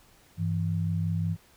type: tone pair together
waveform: sine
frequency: 99.12 / 164.81 Hz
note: G2 / E3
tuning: +20 / 0 cents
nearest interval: major sixth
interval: 880 cents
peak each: -28 dBFS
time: 0.37-1.37 s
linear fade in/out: 50 ms
effects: pink hiss -59 dBFS RMS until 1.56 s